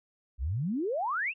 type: exponential sweep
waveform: sine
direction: up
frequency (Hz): 55 to 2845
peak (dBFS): -28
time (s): 0.38-1.34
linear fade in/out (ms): 50
effects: none